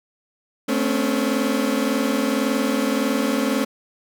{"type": "tone cluster", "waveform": "30% pulse", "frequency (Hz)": [219, 258.2, 280], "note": ["A3", "C4", "C#4"], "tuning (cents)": [-8, -23, 18], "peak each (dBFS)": -21, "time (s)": [0.68, 3.65], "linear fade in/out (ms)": 10, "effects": []}